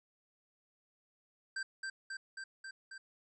square tone with echo, 1568 Hz, G6, in tune, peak -37 dBFS, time 1.56-1.63 s, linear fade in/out 5 ms, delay 270 ms, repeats 5, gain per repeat -2 dB, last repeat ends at 2.98 s, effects resampled to 22050 Hz

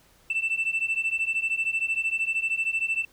sine beating tone pair, 2658 / 2671 Hz, E7 / E7, +14 / +22 cents, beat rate 13 Hz, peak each -26 / -25 dBFS, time 0.3-3.05 s, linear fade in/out 5 ms, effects tanh soft clip ceiling -20 dBFS + pink hiss -59 dBFS RMS until 3.12 s

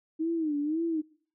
sine tone with vibrato, 311.1 Hz, D#4, in tune, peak -26 dBFS, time 0.19-1.02 s, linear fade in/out 20 ms, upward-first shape sine, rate 1.9 Hz, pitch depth 130 cents each way, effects noise-tail reverb RT60 0.5 s tail -23 dB re dry

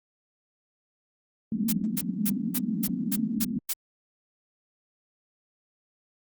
pink band-pass noise, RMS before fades -29 dBFS, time 1.52-3.59 s, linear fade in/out 2 ms, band 190 to 250 Hz, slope 48 dB/octave
blue noise bursts, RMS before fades -27 dBFS, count 8, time 1.68-3.736 s, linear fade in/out 10 ms, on 47 ms, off 240 ms
effects Opus 32 kbps

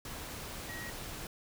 sine tone in noise, 1900 Hz, A#6, 33 cents sharp, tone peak -43 dBFS, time 0.69-0.9 s, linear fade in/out 2 ms, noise pink, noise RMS -43 dBFS, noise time 0.05-1.27 s, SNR -3 dB, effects none

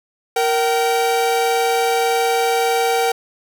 45% pulse tone pair together, 466.2 / 769.8 Hz, A#4 / G5, 0 / -32 cents, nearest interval major sixth, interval 868 cents, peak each -18 dBFS, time 0.36-3.12 s, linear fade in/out 5 ms, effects none

